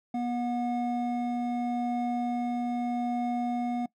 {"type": "tone pair together", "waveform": "triangle", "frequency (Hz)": [242.1, 725.5], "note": ["B3", "F#5"], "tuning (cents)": [-34, -34], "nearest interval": "octave + perfect fifth", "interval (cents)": 1900, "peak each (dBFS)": [-27, -30], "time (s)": [0.14, 3.86], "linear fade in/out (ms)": 5, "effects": ["noise-tail reverb RT60 0.1 s tail -21 dB re dry"]}